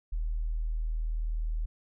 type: tone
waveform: sine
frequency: 39.72 Hz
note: D#1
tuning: 37 cents sharp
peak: -28 dBFS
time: 0.12-1.66 s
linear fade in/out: 10 ms
effects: none